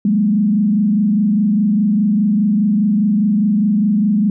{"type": "tone with frequency modulation", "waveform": "sine", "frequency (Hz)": 207.7, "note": "G#3", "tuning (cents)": 0, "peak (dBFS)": -11, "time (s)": [0.05, 4.3], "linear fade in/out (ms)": 2, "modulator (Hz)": 24.9, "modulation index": 0.82, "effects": []}